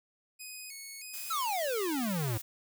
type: tone with vibrato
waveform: 10% pulse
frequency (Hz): 2349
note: D7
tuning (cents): 0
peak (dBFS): -34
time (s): 0.39-1.46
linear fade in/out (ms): 20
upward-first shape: square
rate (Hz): 1.6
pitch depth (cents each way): 110
type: noise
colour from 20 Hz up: blue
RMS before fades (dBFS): -42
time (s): 1.13-2.42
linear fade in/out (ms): 10
type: exponential sweep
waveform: square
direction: down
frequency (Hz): 1377 to 103.83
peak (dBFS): -31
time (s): 1.3-2.38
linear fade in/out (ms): 10
effects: none